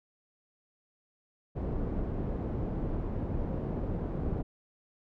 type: low-pass noise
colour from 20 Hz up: pink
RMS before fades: -33 dBFS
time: 1.55-4.43 s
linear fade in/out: 20 ms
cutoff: 470 Hz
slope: 12 dB/octave
effects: none